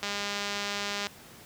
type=click train; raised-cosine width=0.2 ms; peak=-15 dBFS; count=212; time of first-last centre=0.03-1.069 s; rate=203 Hz; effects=pink hiss -50 dBFS RMS until 1.45 s + high-pass 80 Hz 12 dB/octave